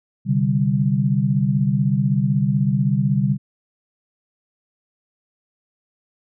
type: chord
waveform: sine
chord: C suspended second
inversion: none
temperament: equal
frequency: 130.81 / 146.83 / 196 Hz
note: C3 / D3 / G3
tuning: 0 / 0 / 0 cents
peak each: -20 dBFS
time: 0.25-3.38 s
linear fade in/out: 50 ms
effects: none